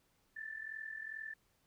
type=tone with amplitude modulation; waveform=sine; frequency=1764 Hz; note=A6; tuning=4 cents sharp; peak=-39 dBFS; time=0.36-1.34 s; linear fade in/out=10 ms; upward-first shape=sine; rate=42.4 Hz; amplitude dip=75%; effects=pink hiss -75 dBFS RMS until 1.66 s